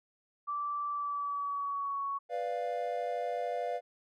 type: tone with pitch glide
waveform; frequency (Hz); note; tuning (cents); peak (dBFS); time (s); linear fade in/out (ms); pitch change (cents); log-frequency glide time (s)
sine; 1165 to 1113.7; D6 to C#6; -14 to +8; -32; 0.47-2.19; 20; -78; 0.89-2.03
type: chord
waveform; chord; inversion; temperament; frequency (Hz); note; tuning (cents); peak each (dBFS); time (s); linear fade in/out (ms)
triangle; B diminished; none; equal; 493.9 / 587.3 / 698.5; B4 / D5 / F5; 0 / 0 / 0; -35 / -36 / -33; 2.29-3.81; 50
effects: none